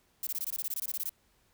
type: noise bursts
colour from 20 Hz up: violet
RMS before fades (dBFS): -34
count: 15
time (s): 0.23-1.094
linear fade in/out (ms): 2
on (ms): 38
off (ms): 21
effects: pink hiss -69 dBFS RMS until 1.53 s